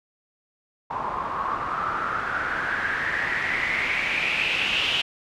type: noise with low-pass filter sweep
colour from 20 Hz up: white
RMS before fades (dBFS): -26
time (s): 0.9-5.02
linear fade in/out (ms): 10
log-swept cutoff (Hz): 970 to 3000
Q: 6.3
effects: none